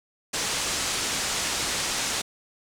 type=low-pass noise; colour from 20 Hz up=white; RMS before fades=-28 dBFS; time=0.33-2.22 s; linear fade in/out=10 ms; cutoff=8200 Hz; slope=24 dB/octave; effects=none